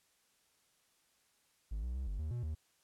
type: tone with pitch steps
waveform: triangle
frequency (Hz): 52.2 / 61 / 65.5 / 48.88 / 77.4 / 120.7 / 77.6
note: G#1 / B1 / C2 / G1 / D#2 / B2 / D#2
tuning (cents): +10 / -21 / +2 / -4 / -9 / -39 / -4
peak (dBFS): -34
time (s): 1.71-2.55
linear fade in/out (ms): 10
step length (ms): 120
effects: white hiss -73 dBFS RMS until 2.83 s + low-pass 11000 Hz 12 dB/octave